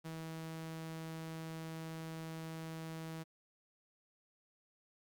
sawtooth tone, 161.5 Hz, E3, 35 cents flat, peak -39 dBFS, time 0.04-3.24 s, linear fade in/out 20 ms, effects Opus 48 kbps

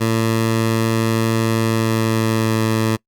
15% pulse tone with pitch glide, 112.8 to 111.05 Hz, A2 to A2, +44 to +16 cents, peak -9 dBFS, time 0-2.97 s, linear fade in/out 20 ms, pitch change -28 cents, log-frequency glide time 1.43-2.64 s, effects noise-tail reverb RT60 0.1 s tail -25 dB re dry + Opus 48 kbps

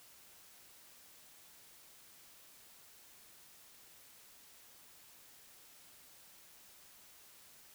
silence, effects white hiss -60 dBFS RMS until 7.74 s

